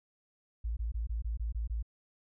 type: tone bursts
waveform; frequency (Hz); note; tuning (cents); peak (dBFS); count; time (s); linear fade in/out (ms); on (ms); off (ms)
sine; 55.9; A1; +28; -31; 8; 0.64-1.827; 10; 130; 21
effects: none